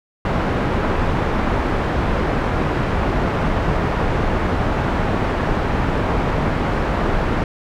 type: low-pass noise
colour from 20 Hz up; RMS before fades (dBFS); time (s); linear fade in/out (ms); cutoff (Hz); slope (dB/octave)
pink; -19; 0.25-7.44; 2; 1500; 12
effects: none